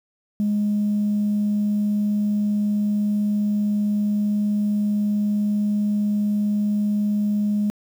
sine tone, 207.7 Hz, G#3, in tune, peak -17 dBFS, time 0.4-7.7 s, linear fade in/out 0 ms, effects tanh soft clip ceiling -15 dBFS + 8-bit

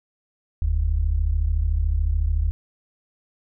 sine tone pair together, 43.16 / 76.9 Hz, F1 / D#2, -20 / -20 cents, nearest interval minor seventh, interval 1000 cents, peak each -21 dBFS, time 0.62-2.51 s, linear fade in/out 0 ms, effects none

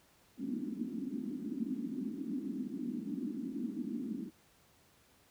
pink band-pass noise, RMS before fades -39 dBFS, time 0.37-4.31 s, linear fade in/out 50 ms, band 210 to 300 Hz, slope 48 dB/octave, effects pink hiss -66 dBFS RMS until 5.3 s + high-pass 60 Hz 12 dB/octave

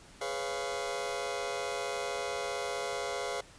sawtooth chord, C# dominant seventh, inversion second, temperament just, 415.8 / 498.9 / 554.4 / 693 Hz, G#4 / B4 / C#5 / E#5, +2 / +17 / 0 / -14 cents, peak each -35 / -35 / -35 / -35 dBFS, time 0.21-3.41 s, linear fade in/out 5 ms, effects pink hiss -55 dBFS RMS until 3.58 s + resampled to 22050 Hz

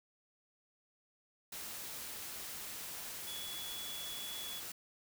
sine tone in noise, 3391 Hz, G#7, 35 cents sharp, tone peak -44 dBFS, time 3.27-4.6 s, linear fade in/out 5 ms, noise white, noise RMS -45 dBFS, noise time 1.52-4.72 s, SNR -2 dB, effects none

